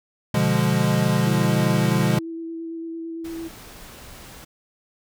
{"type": "chord", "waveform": "square", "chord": "B diminished seventh", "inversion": "none", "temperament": "equal with one note detuned", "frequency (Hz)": [123.47, 146.83, 174.61, 206.3], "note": ["B2", "D3", "F3", "Ab3"], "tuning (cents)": [0, 0, 0, -11], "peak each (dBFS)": -24, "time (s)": [0.34, 2.19], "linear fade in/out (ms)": 5}
{"type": "tone with vibrato", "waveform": "sine", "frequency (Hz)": 329.6, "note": "E4", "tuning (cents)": 0, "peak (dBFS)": -29, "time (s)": [1.25, 3.49], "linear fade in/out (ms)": 20, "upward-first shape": "square", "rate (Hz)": 8.9, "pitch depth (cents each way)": 10}
{"type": "noise", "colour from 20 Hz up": "pink", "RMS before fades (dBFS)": -42, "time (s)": [3.24, 4.45], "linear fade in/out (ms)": 10}
{"effects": []}